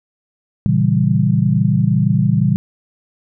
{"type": "chord", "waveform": "sine", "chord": "A# diminished seventh", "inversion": "none", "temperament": "equal", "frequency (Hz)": [116.54, 138.59, 164.81, 196], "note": ["A#2", "C#3", "E3", "G3"], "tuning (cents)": [0, 0, 0, 0], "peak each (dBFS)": -17, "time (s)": [0.66, 2.56], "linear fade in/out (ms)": 0, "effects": []}